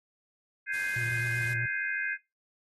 sine chord, Ab major seventh, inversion third, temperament equal, 1568 / 1661.2 / 2093 / 2489 Hz, G6 / Ab6 / C7 / Eb7, 0 / 0 / 0 / 0 cents, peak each -33 / -34 / -35 / -38 dBFS, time 0.66-2.18 s, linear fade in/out 50 ms
white noise, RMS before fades -45 dBFS, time 0.73-1.54 s, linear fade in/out 10 ms
triangle tone with vibrato, 118 Hz, A#2, 22 cents sharp, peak -31 dBFS, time 0.96-1.66 s, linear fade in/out 5 ms, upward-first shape sine, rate 7.7 Hz, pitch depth 39 cents each way
effects noise-tail reverb RT60 0.2 s tail -17 dB re dry + AAC 32 kbps

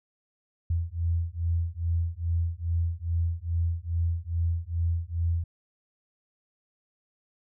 sine beating tone pair, 83.2 / 85.6 Hz, E2 / F2, +17 / -34 cents, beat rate 2.4 Hz, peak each -28 dBFS, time 0.7-5.44 s, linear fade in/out 5 ms, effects none

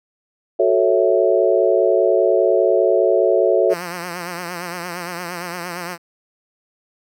sine chord, F# minor seventh, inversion none, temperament equal, 370 / 440 / 554.4 / 659.3 Hz, F#4 / A4 / C#5 / E5, 0 / 0 / 0 / 0 cents, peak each -18 dBFS, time 0.59-3.74 s, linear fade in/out 10 ms
5% pulse tone with vibrato, 175.3 Hz, F3, 7 cents sharp, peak -15 dBFS, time 3.69-5.98 s, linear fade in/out 50 ms, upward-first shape triangle, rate 8.7 Hz, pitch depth 82 cents each way
effects none

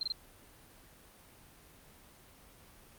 sine tone bursts, 4149 Hz, C8, 15 cents flat, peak -31 dBFS, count 3, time 0.01-0.121 s, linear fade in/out 2 ms, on 21 ms, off 24 ms, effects pink hiss -58 dBFS RMS until 2.98 s + Opus 32 kbps

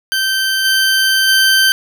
20% pulse tone with level steps, 1553 Hz, G6, 17 cents flat, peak -9 / -6 / -4 dBFS, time 0.12-1.72 s, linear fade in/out 0 ms, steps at 0.64 / 1.27 s, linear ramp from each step 20 ms, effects none

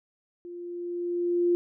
sine tone with level ramp, 349.2 Hz, F4, in tune, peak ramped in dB -38 to -19 dBFS, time 0.45-1.55 s, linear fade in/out 0 ms, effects none

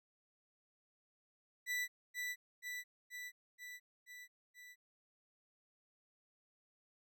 40% pulse tone with echo, 1975.5 Hz, B6, in tune, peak -35 dBFS, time 1.66-1.88 s, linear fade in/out 50 ms, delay 480 ms, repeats 6, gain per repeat -3 dB, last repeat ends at 4.76 s, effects none

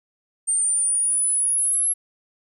sine exponential sweep, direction up, 8760 to 11175 Hz, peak -18 dBFS, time 0.47-1.94 s, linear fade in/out 20 ms, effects none

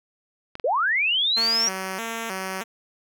clicks, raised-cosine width 0.3 ms, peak -19 dBFS, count 2, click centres 0.554 / 0.598 s
sine linear sweep, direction up, 429.6 to 5760 Hz, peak -19 dBFS, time 0.64-1.69 s, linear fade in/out 5 ms
5% pulse tone with vibrato, 207.7 Hz, G#3, in tune, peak -17 dBFS, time 1.36-2.64 s, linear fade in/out 20 ms, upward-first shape square, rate 1.6 Hz, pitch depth 160 cents each way
effects none

